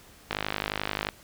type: click train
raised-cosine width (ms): 0.3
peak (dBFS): -11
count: 41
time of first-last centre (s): 0.31-1.088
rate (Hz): 51.4
effects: pink hiss -53 dBFS RMS until 1.23 s